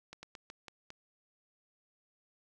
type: slowing click train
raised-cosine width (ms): 0.2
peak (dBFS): -29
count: 6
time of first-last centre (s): 0.13-0.904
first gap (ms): 100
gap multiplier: 1.22
effects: none